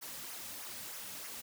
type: noise with flanger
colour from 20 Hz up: white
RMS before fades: -45 dBFS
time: 0.01-1.42 s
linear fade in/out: 20 ms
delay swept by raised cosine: 0.24 to 2.94 ms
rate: 3.2 Hz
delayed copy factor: -0.6
effects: none